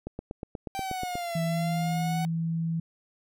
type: click train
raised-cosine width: 2 ms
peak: -21 dBFS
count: 10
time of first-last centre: 0.07-1.154 s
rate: 8.3 Hz
type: linear two-way sweep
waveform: 45% pulse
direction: down then up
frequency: 784 to 663 to 748 Hz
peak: -31 dBFS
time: 0.75-2.25 s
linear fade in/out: 0 ms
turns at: 1.41 s
type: tone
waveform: sine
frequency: 164.7 Hz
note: E3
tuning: 1 cent flat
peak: -26 dBFS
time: 1.35-2.8 s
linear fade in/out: 5 ms
effects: none